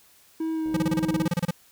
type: tone with pitch glide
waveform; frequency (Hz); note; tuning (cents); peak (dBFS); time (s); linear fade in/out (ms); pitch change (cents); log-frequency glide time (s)
triangle; 321.5 to 316.5; E4 to D#4; -43 to +30; -23; 0.4-1.28; 5; -27; 0.53-0.64
type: click train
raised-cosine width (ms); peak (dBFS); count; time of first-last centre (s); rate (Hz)
2; -32; 47; 0.66-1.254; 77.5
type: tone bursts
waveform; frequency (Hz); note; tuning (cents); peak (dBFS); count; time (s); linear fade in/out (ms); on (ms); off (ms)
square; 173; F3; -16; -22; 14; 0.74-1.509; 5; 28; 29
effects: white hiss -57 dBFS RMS until 1.71 s